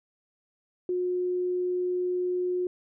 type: tone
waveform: sine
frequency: 360.9 Hz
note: F#4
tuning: 43 cents flat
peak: -25 dBFS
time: 0.89-2.67 s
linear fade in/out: 2 ms
effects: none